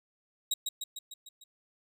25% pulse tone with echo, 3818 Hz, A#7, 41 cents sharp, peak -23 dBFS, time 0.51-0.54 s, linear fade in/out 5 ms, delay 150 ms, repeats 6, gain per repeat -4 dB, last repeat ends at 1.44 s, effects none

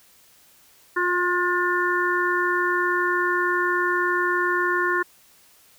harmonic tone with a mistuned harmonic, 354.9 Hz, F4, 28 cents sharp, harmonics 1 / 3 / 4 / 5, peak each -25 / -25 / -25 / -25 dBFS, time 0.96-5.03 s, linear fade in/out 10 ms, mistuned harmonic 4, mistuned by +22 cents, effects white hiss -55 dBFS RMS until 5.78 s

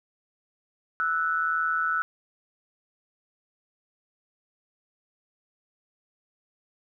sine tone pair together, 1318.5 / 1480 Hz, E6 / F#6, 0 / 0 cents, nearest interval major second, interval 200 cents, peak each -26 dBFS, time 1-2.02 s, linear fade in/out 0 ms, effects none

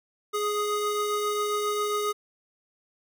square tone pair together, 417.3 / 1244.5 Hz, G#4 / D#6, +8 / 0 cents, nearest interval octave + perfect fifth, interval 1892 cents, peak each -28 / -30 dBFS, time 0.33-2.13 s, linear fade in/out 20 ms, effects none

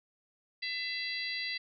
harmonic tone, 670 Hz, E5, 28 cents sharp, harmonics 3 / 4 / 5 / 6 / 7, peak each -37 / -42 / -46 / -41 / -39 dBFS, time 0.62-1.58 s, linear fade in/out 10 ms, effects none

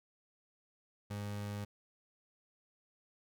30% pulse tone, 102.7 Hz, G#2, 19 cents flat, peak -36 dBFS, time 1.1-1.65 s, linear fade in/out 10 ms, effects none

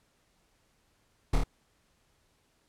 brown noise with echo, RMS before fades -23 dBFS, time 1.33-1.36 s, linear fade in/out 5 ms, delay 26 ms, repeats 3, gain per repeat -2 dB, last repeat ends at 1.438 s, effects pink hiss -70 dBFS RMS until 2.68 s + low-pass 11000 Hz 12 dB/octave

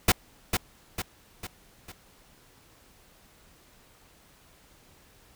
pink noise with echo, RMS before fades -19 dBFS, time 0.08-0.12 s, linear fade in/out 5 ms, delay 450 ms, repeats 4, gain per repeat -6 dB, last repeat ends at 1.92 s, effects pink hiss -58 dBFS RMS until 5.35 s

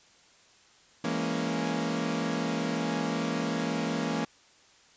sawtooth chord, A# half-diminished seventh, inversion second, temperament equal with one note detuned, 166.63 / 207.7 / 233.1 / 277.2 Hz, E3 / G#3 / A#3 / C#4, +19 / 0 / 0 / 0 cents, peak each -30 / -32 / -28 / -30 dBFS, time 1.04-4.25 s, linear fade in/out 5 ms, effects white hiss -59 dBFS RMS until 4.96 s + resampled to 16000 Hz

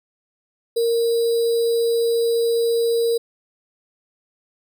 sine tone with sample-and-hold, 464.5 Hz, A#4, 6 cents flat, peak -16 dBFS, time 0.76-3.18 s, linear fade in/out 10 ms, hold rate 4410 Hz, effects none

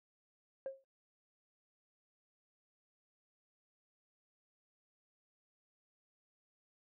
sine tone with exponential decay, 538 Hz, C5, 48 cents sharp, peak -33 dBFS, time 0.66-0.84 s, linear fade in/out 1 ms, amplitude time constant 37 ms, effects noise-tail reverb RT60 0.1 s tail -22 dB re dry + tanh soft clip ceiling -35 dBFS

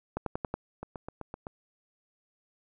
two click trains, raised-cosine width 1 ms, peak -24 / -17 dBFS, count 6 / 5, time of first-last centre 0.83-1.469 / 0.17-0.54 s, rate 7.83 / 10.8 Hz, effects none

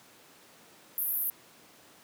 white band-pass noise, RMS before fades -31 dBFS, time 0.98-1.3 s, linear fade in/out 0 ms, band 11000 to 15000 Hz, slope 96 dB/octave, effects pink hiss -56 dBFS RMS until 2.03 s + high-pass 200 Hz 12 dB/octave

